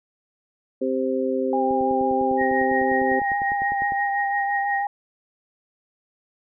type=harmonic tone; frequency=130.81 Hz; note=C3; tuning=in tune; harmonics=2 / 3 / 4; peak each=-25 / -25 / -25 dBFS; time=0.81-3.2 s; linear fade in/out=10 ms
type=tone with vibrato; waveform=sine; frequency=803 Hz; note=G5; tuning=41 cents sharp; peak=-22 dBFS; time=1.53-4.87 s; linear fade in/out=2 ms; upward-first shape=sine; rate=6.1 Hz; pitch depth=21 cents each way
type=click train; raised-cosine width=2 ms; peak=-23 dBFS; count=23; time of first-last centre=1.71-3.921 s; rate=9.95 Hz
type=tone with tremolo; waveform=sine; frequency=1875 Hz; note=A#6; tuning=10 cents sharp; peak=-22 dBFS; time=2.37-4.87 s; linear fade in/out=50 ms; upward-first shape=triangle; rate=5.6 Hz; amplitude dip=65%
effects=none